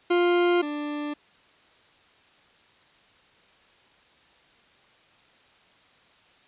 40% pulse tone pair in turn, 350.8 / 295 Hz, F4 / D4, +8 / +8 cents, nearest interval minor third, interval 300 cents, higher first, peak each -18 / -28 dBFS, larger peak first, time 0.1-0.62 / 0.62-1.14 s, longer neither, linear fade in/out 10 ms, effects white hiss -58 dBFS RMS until 6.47 s + resampled to 8000 Hz

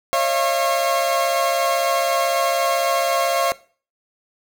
40% pulse tone cluster, 545 / 609 / 683 / 1086 Hz, C#5 / D#5 / F5 / C#6, -29 / -37 / -39 / -36 cents, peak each -21 / -28 / -20 / -24 dBFS, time 0.13-3.52 s, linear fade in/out 0 ms, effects noise-tail reverb RT60 0.4 s tail -19 dB re dry

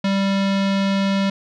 square tone with low-pass filter, 196 Hz, G3, in tune, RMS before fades -19 dBFS, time 0.04-1.3 s, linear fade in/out 5 ms, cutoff 4000 Hz, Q 1.6, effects none

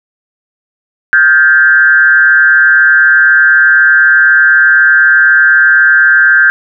sine tone with frequency modulation, 1568 Hz, G6, in tune, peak -3 dBFS, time 1.13-6.5 s, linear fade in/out 0 ms, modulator 142 Hz, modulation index 0.86, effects none

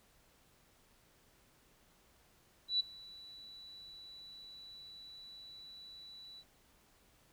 sine tone with ADSR envelope, 3951 Hz, B7, in tune, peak -27 dBFS, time 2.68-6.44 s, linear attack 120 ms, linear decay 11 ms, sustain -23 dB, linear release 51 ms, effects pink hiss -68 dBFS RMS until 7.32 s

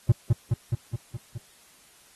triangle tone with echo, 116.54 Hz, A#2, in tune, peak -11 dBFS, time 0.09-0.12 s, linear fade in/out 5 ms, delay 210 ms, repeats 6, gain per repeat -3 dB, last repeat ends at 1.38 s, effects white hiss -56 dBFS RMS until 2.15 s + AAC 32 kbps

